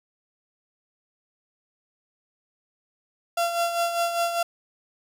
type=tone with tremolo; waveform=35% pulse; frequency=684 Hz; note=F5; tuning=36 cents flat; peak=-19 dBFS; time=3.37-4.43 s; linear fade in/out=5 ms; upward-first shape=sine; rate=5 Hz; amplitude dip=55%; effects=none